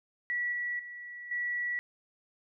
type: tone with level steps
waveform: sine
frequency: 1942 Hz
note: B6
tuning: 30 cents flat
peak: -29 / -31 / -41 / -30 dBFS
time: 0.3-1.79 s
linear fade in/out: 0 ms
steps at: 0.52 / 0.79 / 1.31 s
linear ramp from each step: 5 ms
effects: none